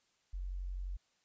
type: tone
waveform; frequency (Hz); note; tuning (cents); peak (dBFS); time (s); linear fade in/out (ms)
sine; 45.8; F#1; -17; -37; 0.33-0.97; 10
effects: white hiss -75 dBFS RMS until 1.24 s + resampled to 16000 Hz